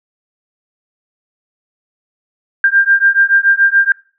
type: beating tone pair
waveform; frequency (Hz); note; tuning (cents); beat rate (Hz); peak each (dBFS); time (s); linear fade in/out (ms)
sine; 1590 / 1597; G6 / G6; +24 / +32; 7; -11; 2.64-3.92; 2
effects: noise-tail reverb RT60 0.4 s tail -24 dB re dry